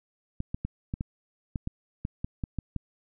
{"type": "clicks", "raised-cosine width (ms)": 5, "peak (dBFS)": -18, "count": 12, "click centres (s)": [0.404, 0.545, 0.65, 0.939, 1.009, 1.558, 1.674, 2.051, 2.245, 2.438, 2.587, 2.763], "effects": []}